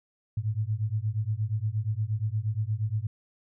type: beating tone pair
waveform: sine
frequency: 103.7 / 112.2 Hz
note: G#2 / A2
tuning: -2 / +34 cents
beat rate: 8.5 Hz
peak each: -29 dBFS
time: 0.37-3.07 s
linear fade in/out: 5 ms
effects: none